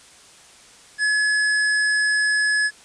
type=tone; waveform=square; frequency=1700 Hz; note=G#6; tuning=40 cents sharp; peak=-18 dBFS; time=0.98-2.71 s; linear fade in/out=50 ms; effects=white hiss -48 dBFS RMS until 2.84 s + resampled to 22050 Hz